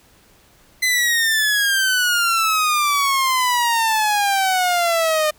sawtooth exponential sweep, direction down, 2041 to 606 Hz, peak -12 dBFS, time 0.82-5.31 s, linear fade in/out 10 ms, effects pink hiss -53 dBFS RMS until 5.38 s

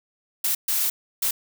blue noise bursts at uneven times, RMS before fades -23 dBFS, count 3, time 0.44-0.55 / 0.68-0.9 / 1.22-1.31 s, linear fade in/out 5 ms, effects none

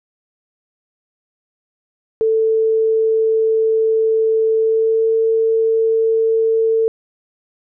sine tone with pitch glide, 443.5 to 448.1 Hz, A4 to A4, +14 to +32 cents, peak -12 dBFS, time 2.21-6.88 s, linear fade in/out 0 ms, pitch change +18 cents, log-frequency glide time 4.56-5.13 s, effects none

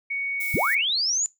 sine tone, 2230 Hz, C#7, 10 cents sharp, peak -25 dBFS, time 0.1-0.82 s, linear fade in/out 10 ms
violet noise, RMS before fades -35 dBFS, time 0.4-0.75 s, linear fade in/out 5 ms
sine linear sweep, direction up, 68.8 to 7130 Hz, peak -21 dBFS, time 0.54-1.26 s, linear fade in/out 0 ms
effects noise-tail reverb RT60 0.2 s tail -20 dB re dry

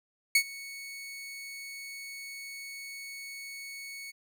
sawtooth tone with ADSR envelope, 2217 Hz, C#7, in tune, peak -15 dBFS, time 0.35-4.12 s, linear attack 4 ms, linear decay 74 ms, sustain -22 dB, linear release 23 ms, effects none

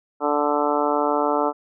harmonic tone, 146.83 Hz, D3, in tune, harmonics 2 / 3 / 4 / 5 / 6 / 7 / 8 / 9, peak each -26 / -25 / -25 / -27 / -25 / -29 / -30 / -28 dBFS, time 0.2-1.53 s, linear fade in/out 50 ms, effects none

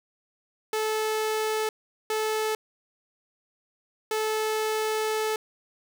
sawtooth tone bursts at uneven times, 434.5 Hz, A4, 22 cents flat, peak -21 dBFS, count 3, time 0.73-1.69 / 2.1-2.55 / 4.11-5.36 s, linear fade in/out 2 ms, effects none

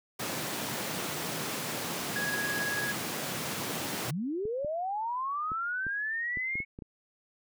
pink high-pass noise, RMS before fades -35 dBFS, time 0.19-4.11 s, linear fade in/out 10 ms, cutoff 130 Hz, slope 24 dB/octave
triangle tone with tremolo, 1661.2 Hz, G#6, in tune, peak -28 dBFS, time 2.16-2.92 s, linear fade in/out 0 ms, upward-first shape sine, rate 18 Hz, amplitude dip 35%
sine linear sweep, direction up, 98 to 2217 Hz, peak -30 dBFS, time 4.06-6.65 s, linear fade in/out 50 ms
clicks, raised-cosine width 3 ms, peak -29 dBFS, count 9, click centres 4.454 / 4.647 / 5.518 / 5.867 / 6.372 / 6.555 / 6.603 / 6.789 / 6.822 s
effects none

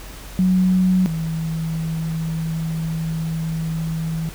sine tone pair in turn, 184.8 / 161.75 Hz, F#3 / E3, -2 / -32 cents, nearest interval major second, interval 230 cents, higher first, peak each -13 / -21 dBFS, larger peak first, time 0.39-1.06 / 1.06-4.29 s, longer second, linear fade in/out 0 ms, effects added 46 Hz sine -36 dBFS peak until 4.34 s + pink hiss -39 dBFS RMS until 4.34 s

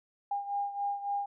sine beating tone pair, 806 / 809.6 Hz, G5 / G#5, +48 / -44 cents, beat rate 3.6 Hz, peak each -32 / -37 dBFS, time 0.31-1.26 s, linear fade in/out 5 ms, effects none

